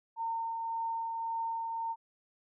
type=tone with tremolo; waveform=sine; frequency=912 Hz; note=A#5; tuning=38 cents flat; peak=-31 dBFS; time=0.16-1.96 s; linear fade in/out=50 ms; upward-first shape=triangle; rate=1.8 Hz; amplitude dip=30%; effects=none